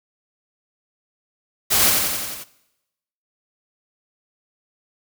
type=noise with echo; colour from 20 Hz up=white; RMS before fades=-17 dBFS; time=1.7-1.91 s; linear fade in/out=20 ms; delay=89 ms; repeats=6; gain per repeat=-3 dB; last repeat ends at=2.444 s; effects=noise-tail reverb RT60 0.9 s tail -19 dB re dry